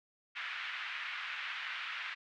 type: band-pass noise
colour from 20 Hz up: pink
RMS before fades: -41 dBFS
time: 0.35-2.15 s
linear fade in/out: 20 ms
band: 1400 to 3000 Hz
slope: 24 dB/octave
effects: none